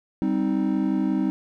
triangle chord, C minor, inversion second, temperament equal with one note detuned, 196 / 261.6 / 312.9 Hz, G3 / C4 / Eb4, 0 / 0 / +10 cents, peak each -23 dBFS, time 0.22-1.3 s, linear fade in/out 0 ms, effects none

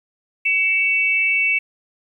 sine tone pair together, 2251 / 2657 Hz, C#7 / E7, +26 / +13 cents, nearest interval minor third, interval 287 cents, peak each -18 dBFS, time 0.45-1.59 s, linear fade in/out 10 ms, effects 9-bit

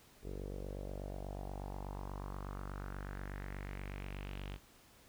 sawtooth tone with low-pass filter sweep, 48.26 Hz, G1, 26 cents flat, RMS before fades -44 dBFS, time 0.22-4.59 s, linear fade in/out 50 ms, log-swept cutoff 420 to 3200 Hz, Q 3.4, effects pink hiss -63 dBFS RMS until 5.08 s

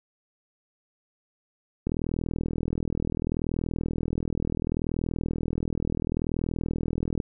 click train, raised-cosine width 3 ms, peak -15 dBFS, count 218, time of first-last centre 1.87-7.202 s, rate 40.7 Hz, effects none

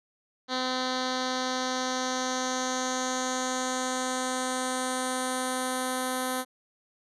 10% pulse tone with low-pass filter sweep, 256.1 Hz, C4, 37 cents flat, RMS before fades -30 dBFS, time 0.48-6.45 s, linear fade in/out 50 ms, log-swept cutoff 4500 to 11000 Hz, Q 3.3, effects none

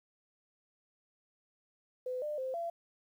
sine tone with pitch steps, 506 / 599 / 521 / 679 Hz, B4 / D5 / C5 / F5, +42 / +34 / -7 / -49 cents, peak -34 dBFS, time 2.06-2.7 s, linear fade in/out 5 ms, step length 160 ms, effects 11-bit

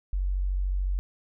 sine tone, 46.85 Hz, F#1, 22 cents sharp, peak -24 dBFS, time 0.13-0.99 s, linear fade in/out 0 ms, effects none

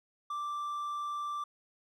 triangle tone, 1174.7 Hz, D6, in tune, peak -32 dBFS, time 0.3-1.44 s, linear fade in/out 5 ms, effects none

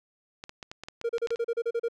clicks, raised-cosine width 0.2 ms, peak -22 dBFS, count 11, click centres 0.439 / 0.494 / 0.628 / 0.715 / 0.836 / 0.885 / 1.014 / 1.182 / 1.272 / 1.306 / 1.359 s
triangle tone bursts, 466.2 Hz, A#4, in tune, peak -23 dBFS, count 10, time 1.04-1.885 s, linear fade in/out 10 ms, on 53 ms, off 35 ms
effects none

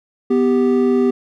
triangle tone pair together, 247.7 / 393.2 Hz, B3 / G4, +5 / +5 cents, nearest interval minor sixth, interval 800 cents, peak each -13 dBFS, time 0.3-1.11 s, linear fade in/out 10 ms, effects none

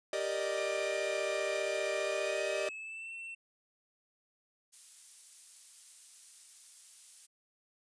45% pulse chord, Eb major seventh, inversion first, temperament equal, 392 / 466.2 / 587.3 / 622.3 Hz, G4 / Bb4 / D5 / Eb5, 0 / 0 / 0 / 0 cents, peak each -39 / -42 / -37 / -36 dBFS, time 0.13-2.69 s, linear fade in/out 2 ms
triangle tone with pitch glide, 2389 to 2697 Hz, D7 to E7, +29 to +39 cents, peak -40 dBFS, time 0.57-3.35 s, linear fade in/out 10 ms, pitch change +210 cents, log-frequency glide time 1.95-3.12 s
violet noise, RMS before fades -48 dBFS, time 4.72-7.27 s, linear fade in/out 20 ms
effects resampled to 22050 Hz

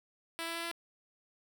5% pulse tone with pitch steps, 331.3 / 333.4 / 335.5 / 337.7 Hz, E4 / E4 / E4 / E4, +9 / +20 / +31 / +42 cents, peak -25 dBFS, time 0.39-0.714 s, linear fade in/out 0 ms, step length 81 ms, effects none

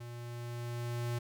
square tone with level ramp, 119.5 Hz, A#2, 43 cents sharp, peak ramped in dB -44 to -33 dBFS, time 0-1.19 s, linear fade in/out 10 ms, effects none

